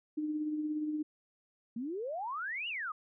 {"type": "tone with tremolo", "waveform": "sine", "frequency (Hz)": 304.1, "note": "D#4", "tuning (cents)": -40, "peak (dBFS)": -30, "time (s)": [0.17, 1.03], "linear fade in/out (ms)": 10, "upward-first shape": "triangle", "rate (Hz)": 17, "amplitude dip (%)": 45}
{"type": "exponential two-way sweep", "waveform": "sine", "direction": "up then down", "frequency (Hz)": [220, 2946, 1185], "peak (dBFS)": -35, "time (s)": [1.76, 2.92], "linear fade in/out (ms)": 5, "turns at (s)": 2.68}
{"effects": []}